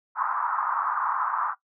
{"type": "band-pass noise", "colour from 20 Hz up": "white", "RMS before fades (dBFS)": -27, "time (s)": [0.15, 1.55], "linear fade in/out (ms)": 50, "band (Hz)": [920, 1300], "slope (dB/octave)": 48, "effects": ["noise-tail reverb RT60 0.1 s tail -17 dB re dry"]}